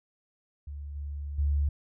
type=tone with level steps; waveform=sine; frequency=72.1 Hz; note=D2; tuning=31 cents flat; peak=-36 / -33 / -23 dBFS; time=0.67-1.69 s; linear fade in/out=5 ms; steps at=0.95 / 1.38 s; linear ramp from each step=10 ms; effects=none